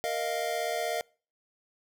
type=chord; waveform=square; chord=Bb suspended fourth; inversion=none; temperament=equal; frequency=466.2 / 622.3 / 698.5 Hz; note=Bb4 / Eb5 / F5; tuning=0 / 0 / 0 cents; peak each=-36 / -34 / -33 dBFS; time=0.04-1.01 s; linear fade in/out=0 ms; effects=noise-tail reverb RT60 0.4 s tail -26 dB re dry